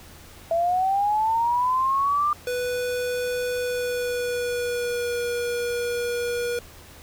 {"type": "linear sweep", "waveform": "sine", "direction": "up", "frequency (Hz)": [658, 1201], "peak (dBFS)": -19, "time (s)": [0.51, 2.33], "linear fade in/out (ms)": 2}
{"type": "tone with pitch glide", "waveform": "square", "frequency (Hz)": [493.9, 480.4], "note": ["B4", "B4"], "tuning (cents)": [0, -48], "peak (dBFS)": -25, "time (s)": [2.47, 6.59], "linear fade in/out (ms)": 2, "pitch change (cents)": -48, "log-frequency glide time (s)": [3.6, 5.2]}
{"effects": ["added 82 Hz sine -50 dBFS peak until 7.02 s", "pink hiss -47 dBFS RMS until 7.02 s"]}